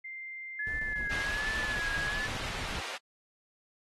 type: tone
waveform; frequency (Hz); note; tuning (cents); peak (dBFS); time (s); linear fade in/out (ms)
sine; 2093; C7; 0; -39; 0.04-1.24; 10
type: tone with vibrato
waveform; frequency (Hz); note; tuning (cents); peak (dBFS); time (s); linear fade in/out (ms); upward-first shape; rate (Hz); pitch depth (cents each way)
sine; 1696; G#6; +36; -32; 0.59-2.27; 5; sine; 1.3; 56
type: noise bursts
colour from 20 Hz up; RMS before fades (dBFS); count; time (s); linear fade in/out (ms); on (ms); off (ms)
brown; -41; 15; 0.67-2.806; 0; 120; 24
type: band-pass noise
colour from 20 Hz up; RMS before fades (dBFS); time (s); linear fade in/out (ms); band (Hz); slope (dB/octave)
white; -40; 1.1-2.98; 20; 530 to 3200; 12
effects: AAC 32 kbps